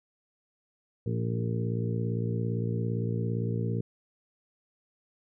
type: harmonic tone with a mistuned harmonic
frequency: 57.6 Hz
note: A#1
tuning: 20 cents flat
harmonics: 2 / 3 / 4 / 5 / 6 / 7 / 8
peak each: -29 / -34 / -37 / -44 / -43 / -40 / -39 dBFS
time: 1.06-3.81 s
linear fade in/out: 5 ms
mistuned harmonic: 6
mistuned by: -22 cents
effects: none